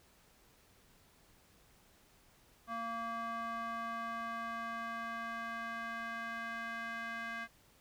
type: tone with band-pass filter sweep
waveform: square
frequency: 230 Hz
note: A#3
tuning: 23 cents flat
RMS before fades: -41 dBFS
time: 2.67-7.48 s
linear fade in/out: 50 ms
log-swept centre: 1100 to 1700 Hz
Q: 2.6
effects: pink hiss -66 dBFS RMS until 7.8 s